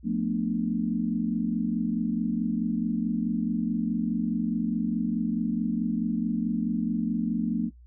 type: chord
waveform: sine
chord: B half-diminished seventh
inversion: second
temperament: just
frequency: 177.8 / 222.2 / 246.9 / 296.3 Hz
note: F3 / A3 / B3 / D4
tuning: +31 / +17 / 0 / +15 cents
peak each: -31 / -27 / -31 / -33 dBFS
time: 0.03-7.71 s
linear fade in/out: 50 ms
effects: noise-tail reverb RT60 0.1 s tail -21 dB re dry + added 60 Hz sine -48 dBFS peak until 7.86 s